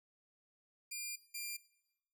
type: tone pair in turn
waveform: 10% pulse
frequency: 2400 / 2388 Hz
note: D7 / D7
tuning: +37 / +28 cents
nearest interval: unison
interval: 9 cents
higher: first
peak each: -32 / -32 dBFS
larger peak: neither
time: 0.91-1.16 / 1.34-1.57 s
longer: first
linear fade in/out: 10 ms
effects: noise-tail reverb RT60 0.9 s tail -19 dB re dry